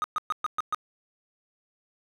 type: tone bursts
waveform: triangle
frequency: 1244.5 Hz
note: D#6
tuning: in tune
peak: -22 dBFS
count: 6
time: 0.02-0.746 s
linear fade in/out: 0 ms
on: 21 ms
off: 120 ms
effects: none